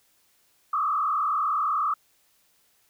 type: tone with frequency modulation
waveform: sine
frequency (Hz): 1214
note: D#6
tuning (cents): -43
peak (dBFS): -22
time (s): 0.73-1.94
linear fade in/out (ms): 5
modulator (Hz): 39.9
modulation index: 2.2
effects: white hiss -65 dBFS RMS until 2.89 s